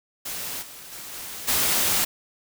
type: noise with level steps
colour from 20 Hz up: white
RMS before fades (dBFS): -32 / -42 / -38 / -36 / -22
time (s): 0.25-2.05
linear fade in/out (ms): 10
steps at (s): 0.61 / 0.91 / 1.12 / 1.47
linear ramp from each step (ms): 20
effects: none